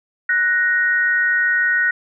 sine tone pair together, 1480 / 1872.8 Hz, F#6 / A#6, 0 / +8 cents, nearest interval major third, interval 408 cents, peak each -17 dBFS, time 0.29-1.91 s, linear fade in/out 5 ms, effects none

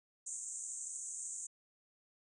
pink band-pass noise, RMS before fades -44 dBFS, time 0.26-1.47 s, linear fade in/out 10 ms, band 6500 to 8700 Hz, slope 96 dB/octave, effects none

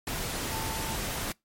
sine tone in noise, 888 Hz, A5, 16 cents sharp, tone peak -38 dBFS, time 0.51-0.95 s, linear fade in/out 2 ms, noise pink, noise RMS -33 dBFS, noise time 0.07-1.32 s, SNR -8 dB, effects noise-tail reverb RT60 0.2 s tail -25 dB re dry + MP3 64 kbps

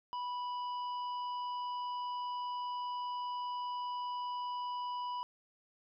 harmonic tone, 985 Hz, B5, 5 cents flat, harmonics 1 / 3 / 5, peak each -36 / -50 / -57 dBFS, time 0.13-5.23 s, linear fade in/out 0 ms, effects none

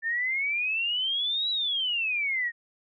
sine exponential two-way sweep, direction up then down, 1782 to 3947 to 1847 Hz, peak -25 dBFS, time 0.02-2.52 s, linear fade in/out 50 ms, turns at 1.5 s, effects none

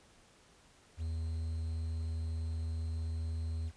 triangle tone with quantisation, 81 Hz, E2, 30 cents flat, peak -32 dBFS, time 0.97-3.72 s, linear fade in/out 50 ms, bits 10, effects pink hiss -63 dBFS RMS until 3.76 s + resampled to 22050 Hz

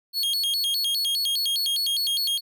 45% pulse tone with vibrato, 3776 Hz, A#7, 22 cents sharp, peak -22 dBFS, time 0.13-2.41 s, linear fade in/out 50 ms, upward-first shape square, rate 4.9 Hz, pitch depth 260 cents each way, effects none

